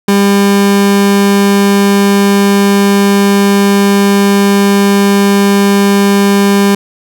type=tone; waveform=30% pulse; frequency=200 Hz; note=G3; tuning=35 cents sharp; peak=-3 dBFS; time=0.08-6.75 s; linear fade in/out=5 ms; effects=none